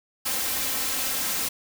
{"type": "noise with comb filter", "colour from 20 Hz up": "white", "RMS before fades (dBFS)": -27, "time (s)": [0.25, 1.49], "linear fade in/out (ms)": 10, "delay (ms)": 3.8, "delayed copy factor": 0.65, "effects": []}